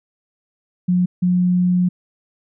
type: tone bursts at uneven times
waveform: sine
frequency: 179.7 Hz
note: F3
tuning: 50 cents sharp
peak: -13 dBFS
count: 2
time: 0.88-1.06 / 1.22-1.89 s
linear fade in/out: 10 ms
effects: none